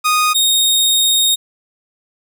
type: tone pair in turn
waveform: sawtooth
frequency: 1240 / 3716 Hz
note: D#6 / A#7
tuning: -6 / -6 cents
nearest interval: octave + perfect fifth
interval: 1900 cents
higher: second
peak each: -8 dBFS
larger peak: neither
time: 0.04-0.34 / 0.34-1.36 s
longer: second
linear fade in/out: 20 ms
effects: none